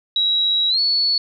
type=tone with pitch glide; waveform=sine; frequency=3868 to 4418 Hz; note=B7 to C#8; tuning=-37 to -7 cents; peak=-15 dBFS; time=0.16-1.18 s; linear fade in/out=2 ms; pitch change=+230 cents; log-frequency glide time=0.69-0.8 s; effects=none